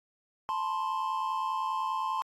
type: tone cluster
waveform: triangle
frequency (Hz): 876 / 981 / 1051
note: A5 / B5 / C6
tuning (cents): -8 / -12 / +7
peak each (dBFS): -32 / -38 / -29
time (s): 0.49-2.22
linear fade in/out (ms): 0
effects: AAC 48 kbps